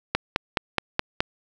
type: click train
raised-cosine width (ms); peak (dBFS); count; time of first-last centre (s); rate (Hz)
0.3; -4; 6; 0.15-1.205; 4.74
effects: none